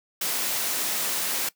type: noise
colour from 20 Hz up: white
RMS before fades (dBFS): -27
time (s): 0.21-1.49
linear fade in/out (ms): 5
effects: noise-tail reverb RT60 0.1 s tail -19 dB re dry + high-pass 200 Hz 12 dB/octave